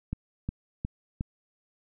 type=click train; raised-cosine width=5 ms; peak=-18 dBFS; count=4; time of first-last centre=0.13-1.209 s; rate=2.78 Hz; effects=none